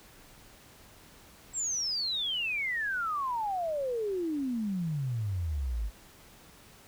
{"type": "exponential sweep", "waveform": "sine", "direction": "down", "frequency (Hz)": [7800, 49], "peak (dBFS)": -29, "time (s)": [1.53, 5.91], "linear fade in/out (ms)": 50, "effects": ["pink hiss -55 dBFS RMS until 6.87 s"]}